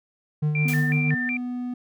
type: tone with tremolo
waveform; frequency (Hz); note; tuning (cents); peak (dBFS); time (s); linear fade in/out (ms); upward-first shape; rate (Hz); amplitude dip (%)
triangle; 151; D3; +48; -17; 0.42-1.15; 10; sine; 6.1; 40
type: tone with vibrato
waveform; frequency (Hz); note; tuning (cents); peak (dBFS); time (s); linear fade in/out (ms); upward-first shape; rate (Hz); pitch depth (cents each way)
sine; 2056; C7; -31; -25; 0.55-1.37; 2; square; 2.7; 240
type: tone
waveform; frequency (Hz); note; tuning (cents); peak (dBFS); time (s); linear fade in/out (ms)
triangle; 246.9; B3; 0; -25; 0.65-1.74; 5
type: noise with exponential decay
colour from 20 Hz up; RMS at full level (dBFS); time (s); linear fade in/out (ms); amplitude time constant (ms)
white; -32; 0.68-1.08; 5; 85
effects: none